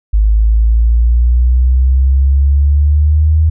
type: exponential sweep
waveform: sine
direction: up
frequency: 51.91 to 79.5 Hz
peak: -6 dBFS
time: 0.13-3.5 s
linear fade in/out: 10 ms
effects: none